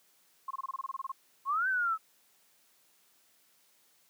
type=tone bursts; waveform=sine; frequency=1071 Hz; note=C6; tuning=40 cents sharp; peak=-33 dBFS; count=13; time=0.48-1.119 s; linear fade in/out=5 ms; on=27 ms; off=24 ms
type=exponential two-way sweep; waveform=sine; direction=up then down; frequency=1046.5 to 1568 to 1281 Hz; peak=-27 dBFS; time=1.45-1.98 s; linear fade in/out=50 ms; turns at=1.68 s
effects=white hiss -67 dBFS RMS until 4.09 s + high-pass 150 Hz 12 dB/octave